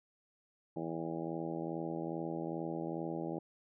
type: harmonic tone with a mistuned harmonic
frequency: 82.41 Hz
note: E2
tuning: in tune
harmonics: 2 / 3 / 4 / 5 / 6 / 7 / 8 / 9 / 10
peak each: -43 / -46 / -40 / -46 / -47 / -46 / -50 / -53 / -48 dBFS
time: 0.76-3.39 s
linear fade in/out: 5 ms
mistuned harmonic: 10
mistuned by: -30 cents
effects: none